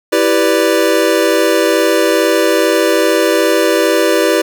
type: chord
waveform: square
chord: E minor seventh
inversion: none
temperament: equal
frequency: 329.6 / 392 / 493.9 / 587.3 Hz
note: E4 / G4 / B4 / D5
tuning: 0 / 0 / 0 / 0 cents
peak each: -16 dBFS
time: 0.12-4.42 s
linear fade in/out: 10 ms
effects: none